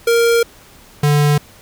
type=tone pair in turn; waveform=square; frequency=466.2 / 146.84 Hz; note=A#4 / D3; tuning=0 / 0 cents; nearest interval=octave + minor sixth; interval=2000 cents; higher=first; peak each=-11 dBFS; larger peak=neither; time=0.07-0.43 / 1.03-1.38 s; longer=first; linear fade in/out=5 ms; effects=pink hiss -44 dBFS RMS until 1.61 s